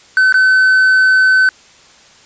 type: tone with dropouts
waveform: triangle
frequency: 1521 Hz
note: F#6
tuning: 47 cents sharp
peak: -5 dBFS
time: 0.17-1.49 s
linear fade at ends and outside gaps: 1 ms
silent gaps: 0.325-0.342 s
effects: white hiss -44 dBFS RMS until 2.25 s + resampled to 16000 Hz